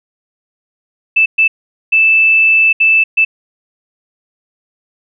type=tone bursts at uneven times; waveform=sine; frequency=2637 Hz; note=E7; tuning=in tune; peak=-6 dBFS; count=5; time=1.16-1.26 / 1.38-1.48 / 1.92-2.73 / 2.8-3.04 / 3.17-3.25 s; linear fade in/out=10 ms; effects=none